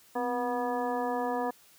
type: harmonic tone with a mistuned harmonic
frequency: 243.4 Hz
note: B3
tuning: 25 cents flat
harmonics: 1 / 2 / 3 / 4 / 5 / 7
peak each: -35 / -33 / -33 / -35 / -42 / -43 dBFS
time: 0.15-1.51 s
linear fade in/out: 10 ms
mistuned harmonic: 1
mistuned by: +82 cents
effects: white hiss -59 dBFS RMS until 1.78 s + high-pass 60 Hz 12 dB/octave